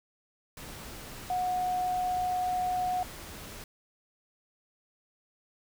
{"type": "tone in noise", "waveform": "sine", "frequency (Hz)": 730, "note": "F#5", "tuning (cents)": -24, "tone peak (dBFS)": -27, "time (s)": [1.3, 3.03], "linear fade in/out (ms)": 2, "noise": "pink", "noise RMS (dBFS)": -44, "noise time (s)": [0.57, 3.64], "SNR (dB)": 14, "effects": []}